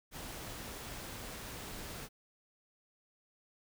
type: noise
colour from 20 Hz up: pink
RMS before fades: -45 dBFS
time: 0.11-2.09 s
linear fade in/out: 50 ms
effects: none